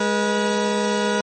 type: tone pair together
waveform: 20% pulse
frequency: 207.7 / 484.9 Hz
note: G#3 / B4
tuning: 0 / -32 cents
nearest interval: octave + minor third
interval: 1468 cents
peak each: -16 / -17 dBFS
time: 0-1.21 s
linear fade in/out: 5 ms
effects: MP3 32 kbps